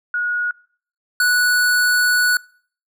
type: tone pair in turn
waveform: sine / square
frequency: 1450 / 1474.5 Hz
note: F#6 / F#6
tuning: -35 / -6 cents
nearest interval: unison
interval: 29 cents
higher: second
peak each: -18 / -14 dBFS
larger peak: second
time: 0.14-0.51 / 1.2-2.37 s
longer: second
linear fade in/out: 2 ms
effects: noise-tail reverb RT60 0.5 s tail -23 dB re dry